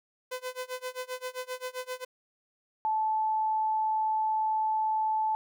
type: tone with tremolo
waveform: sawtooth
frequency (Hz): 507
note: B4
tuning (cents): +45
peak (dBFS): -28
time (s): 0.31-2.05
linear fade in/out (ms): 10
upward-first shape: sine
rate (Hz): 7.6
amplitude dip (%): 95
type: tone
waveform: sine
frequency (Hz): 871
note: A5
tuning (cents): -18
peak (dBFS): -25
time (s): 2.85-5.35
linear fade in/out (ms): 0
effects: none